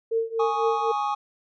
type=tone with tremolo; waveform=sine; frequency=453.7 Hz; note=A#4; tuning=47 cents flat; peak=-19 dBFS; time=0.11-0.92 s; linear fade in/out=10 ms; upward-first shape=triangle; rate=4 Hz; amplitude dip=95%
type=chord; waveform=triangle; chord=Ab suspended fourth; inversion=none; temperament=equal; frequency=830.6 / 1108.7 / 1244.5 Hz; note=Ab5 / Db6 / Eb6; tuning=0 / 0 / 0 cents; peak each=-24 / -27 / -29 dBFS; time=0.39-1.15 s; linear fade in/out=10 ms
effects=resampled to 16000 Hz